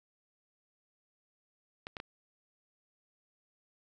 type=clicks; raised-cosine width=0.3 ms; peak=-24 dBFS; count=3; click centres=1.869 / 1.968 / 2.001 s; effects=none